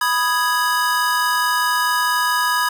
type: chord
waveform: square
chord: G# minor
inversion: first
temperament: equal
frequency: 987.8 / 1244.5 / 1661.2 Hz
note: B5 / D#6 / G#6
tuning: 0 / 0 / 0 cents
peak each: -21 / -23 / -21 dBFS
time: 0.01-2.69 s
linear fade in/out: 5 ms
effects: none